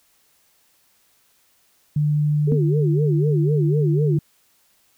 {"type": "tone", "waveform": "sine", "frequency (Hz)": 149, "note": "D3", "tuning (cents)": 25, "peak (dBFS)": -16, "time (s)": [1.96, 4.19], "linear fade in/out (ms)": 5}
{"type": "tone with vibrato", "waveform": "sine", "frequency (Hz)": 392, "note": "G4", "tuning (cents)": 0, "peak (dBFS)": -22, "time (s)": [2.47, 4.18], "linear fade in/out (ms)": 10, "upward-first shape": "sine", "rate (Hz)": 4, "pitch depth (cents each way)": 290}
{"type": "tone with exponential decay", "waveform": "sine", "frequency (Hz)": 246.7, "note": "B3", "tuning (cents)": -2, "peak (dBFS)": -16, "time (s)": [2.52, 2.63], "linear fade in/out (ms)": 0, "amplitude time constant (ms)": 23}
{"effects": ["white hiss -61 dBFS RMS until 4.97 s"]}